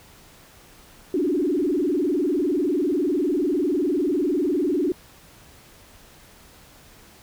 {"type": "tone with vibrato", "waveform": "sine", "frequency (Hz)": 323.9, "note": "E4", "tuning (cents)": -30, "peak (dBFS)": -19, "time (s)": [1.14, 4.92], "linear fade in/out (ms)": 2, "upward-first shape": "sine", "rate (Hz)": 20, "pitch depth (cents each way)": 300, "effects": ["pink hiss -50 dBFS RMS until 7.22 s"]}